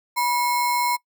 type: tone with sample-and-hold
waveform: sine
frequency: 973 Hz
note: B5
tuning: 26 cents flat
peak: -19 dBFS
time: 0.16-0.97 s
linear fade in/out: 20 ms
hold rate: 3150 Hz
effects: noise-tail reverb RT60 0.1 s tail -22 dB re dry